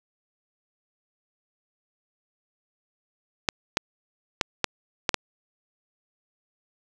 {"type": "clicks", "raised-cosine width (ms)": 0.2, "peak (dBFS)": -3, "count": 6, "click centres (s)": [3.488, 3.771, 4.412, 4.643, 5.092, 5.143], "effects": []}